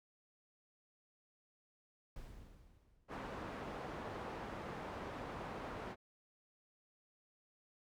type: noise with exponential decay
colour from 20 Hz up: brown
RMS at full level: -47 dBFS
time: 2.16-3.5 s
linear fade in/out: 2 ms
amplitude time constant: 290 ms
type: low-pass noise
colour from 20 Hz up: white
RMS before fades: -46 dBFS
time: 3.08-5.96 s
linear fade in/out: 50 ms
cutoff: 1000 Hz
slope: 12 dB/octave
effects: none